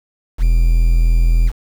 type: tone with quantisation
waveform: triangle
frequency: 41.68 Hz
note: E1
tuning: 20 cents sharp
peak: -7 dBFS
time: 0.38-1.52 s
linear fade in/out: 50 ms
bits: 6
effects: none